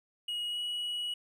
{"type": "tone with pitch glide", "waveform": "triangle", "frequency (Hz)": [2895, 2920], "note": ["F#7", "F#7"], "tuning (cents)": [-38, -24], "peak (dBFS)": -31, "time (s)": [0.28, 1.14], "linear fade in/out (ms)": 5, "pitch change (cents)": 14, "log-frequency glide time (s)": [0.48, 0.59], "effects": []}